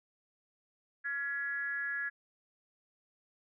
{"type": "tone with frequency modulation", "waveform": "sine", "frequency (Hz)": 1680, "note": "G#6", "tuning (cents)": 19, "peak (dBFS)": -33, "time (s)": [1.04, 2.1], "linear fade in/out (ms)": 20, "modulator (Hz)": 281, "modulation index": 0.58, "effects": []}